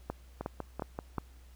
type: two click trains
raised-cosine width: 1 ms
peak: -22 / -20 dBFS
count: 5 / 4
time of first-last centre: 0.41-1.182 / 0.1-1.183 s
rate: 5.18 / 2.77 Hz
effects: added 62 Hz sine -52 dBFS peak until 1.55 s + pink hiss -64 dBFS RMS until 1.55 s